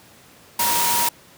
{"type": "tone in noise", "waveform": "sine", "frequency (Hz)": 948, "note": "A#5", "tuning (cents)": 29, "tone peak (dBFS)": -22, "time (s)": [0.59, 1.09], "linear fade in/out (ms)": 5, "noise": "white", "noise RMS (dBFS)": -21, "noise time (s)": [0.59, 1.09], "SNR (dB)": -4, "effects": ["pink hiss -49 dBFS RMS until 1.37 s", "high-pass 100 Hz 12 dB/octave"]}